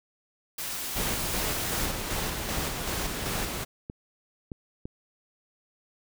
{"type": "noise", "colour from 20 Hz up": "white", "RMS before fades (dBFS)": -34, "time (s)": [0.58, 1.86], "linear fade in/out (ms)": 5}
{"type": "noise with tremolo", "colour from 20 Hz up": "pink", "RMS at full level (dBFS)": -30, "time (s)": [0.95, 3.65], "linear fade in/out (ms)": 20, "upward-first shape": "square", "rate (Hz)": 2.6, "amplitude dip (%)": 30}
{"type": "clicks", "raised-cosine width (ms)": 3, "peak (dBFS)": -23, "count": 3, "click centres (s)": [3.899, 4.518, 4.855]}
{"effects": []}